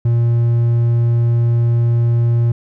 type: tone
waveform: triangle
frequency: 117.8 Hz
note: A#2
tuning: 19 cents sharp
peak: -9 dBFS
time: 0.05-2.52 s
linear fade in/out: 5 ms
effects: none